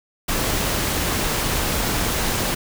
pink noise, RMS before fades -22 dBFS, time 0.28-2.55 s, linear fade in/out 10 ms, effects none

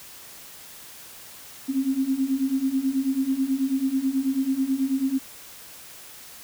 sine beating tone pair, 261.6 / 270.8 Hz, C4 / C#4, 0 / -40 cents, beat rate 9.2 Hz, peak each -26 / -23 dBFS, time 1.68-5.19 s, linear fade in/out 20 ms, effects white hiss -44 dBFS RMS until 6.43 s

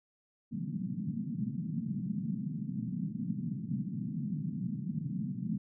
white band-pass noise, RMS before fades -36 dBFS, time 0.51-5.58 s, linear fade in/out 10 ms, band 130 to 230 Hz, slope 48 dB/octave, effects none

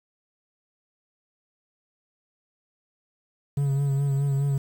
triangle tone with vibrato, 139.4 Hz, C#3, 10 cents sharp, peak -19 dBFS, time 3.57-4.58 s, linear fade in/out 5 ms, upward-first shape sine, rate 4.8 Hz, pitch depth 35 cents each way, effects 8-bit

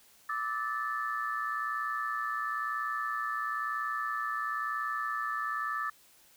sine tone cluster, 1172 / 1293 / 1756 Hz, D6 / E6 / A6, -4 / -34 / -4 cents, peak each -35 / -35 / -35 dBFS, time 0.29-5.9 s, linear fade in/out 5 ms, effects tanh soft clip ceiling -21 dBFS + white hiss -61 dBFS RMS until 6.36 s

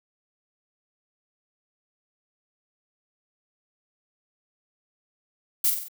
violet noise with echo, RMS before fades -21 dBFS, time 5.64-5.7 s, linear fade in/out 5 ms, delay 46 ms, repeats 4, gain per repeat -5 dB, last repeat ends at 5.884 s, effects none

